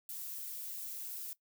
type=noise with flanger; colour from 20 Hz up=violet; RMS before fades=-43 dBFS; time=0.09-1.33 s; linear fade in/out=2 ms; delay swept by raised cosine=1.9 to 5.7 ms; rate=2.8 Hz; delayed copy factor=+0.55; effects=noise-tail reverb RT60 0.1 s tail -18 dB re dry